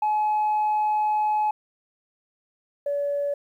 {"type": "tone pair in turn", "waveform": "sine", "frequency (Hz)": [850, 571.7], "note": ["G#5", "D5"], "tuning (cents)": [40, -47], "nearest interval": "perfect fifth", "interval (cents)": 687, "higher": "first", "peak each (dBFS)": [-18, -22], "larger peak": "first", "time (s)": [[0.02, 1.51], [2.86, 3.34]], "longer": "first", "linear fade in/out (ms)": 5, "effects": ["tanh soft clip ceiling -18 dBFS", "10-bit"]}